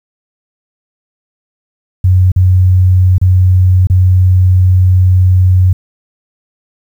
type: tone with dropouts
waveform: sine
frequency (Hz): 92.1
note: F#2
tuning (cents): -7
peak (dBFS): -4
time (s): 2.04-5.73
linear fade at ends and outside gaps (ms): 5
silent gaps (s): 2.318-2.361 / 3.182-3.214 / 3.871-3.899
effects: 7-bit